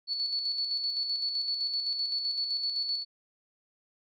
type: tone with tremolo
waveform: sine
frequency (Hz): 4435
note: C#8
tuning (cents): 0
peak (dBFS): -27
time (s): 0.07-3.05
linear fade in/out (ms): 50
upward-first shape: square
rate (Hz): 7.8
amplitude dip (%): 40
effects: none